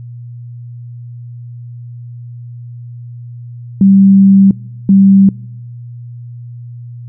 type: tone bursts at uneven times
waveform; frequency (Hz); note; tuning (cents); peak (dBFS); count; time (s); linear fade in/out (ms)
sine; 195; G3; -9; -3; 2; 3.81-4.51 / 4.89-5.29; 2
effects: noise-tail reverb RT60 1.0 s tail -24 dB re dry + added 120 Hz sine -26 dBFS peak until 7.08 s